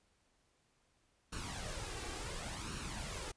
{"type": "noise with flanger", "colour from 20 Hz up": "pink", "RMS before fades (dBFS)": -43, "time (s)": [1.32, 3.32], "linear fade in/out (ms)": 10, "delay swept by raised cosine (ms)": [0.71, 2.61], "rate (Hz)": 0.7, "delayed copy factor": 0.6, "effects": ["pink hiss -75 dBFS RMS until 3.36 s", "resampled to 22050 Hz"]}